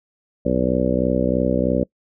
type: harmonic tone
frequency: 63.1 Hz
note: B1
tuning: 38 cents sharp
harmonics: 1 / 2 / 3 / 4 / 5 / 6 / 7 / 8 / 9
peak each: -28 / -29 / -23 / -23 / -26 / -29 / -28 / -24 / -24 dBFS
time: 0.45-1.84 s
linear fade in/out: 10 ms
effects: noise-tail reverb RT60 0.1 s tail -24 dB re dry